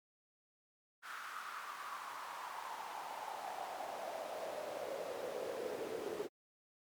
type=noise with high-pass filter sweep; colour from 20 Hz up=brown; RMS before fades=-44 dBFS; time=1.02-6.29 s; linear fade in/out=50 ms; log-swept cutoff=1400 to 400 Hz; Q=4.6; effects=MP3 96 kbps